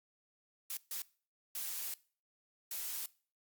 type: noise bursts at uneven times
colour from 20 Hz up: blue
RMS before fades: -40 dBFS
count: 4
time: 0.7-0.77 / 0.91-1.02 / 1.55-1.94 / 2.71-3.06 s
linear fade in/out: 2 ms
effects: noise-tail reverb RT60 0.4 s tail -21 dB re dry + Opus 48 kbps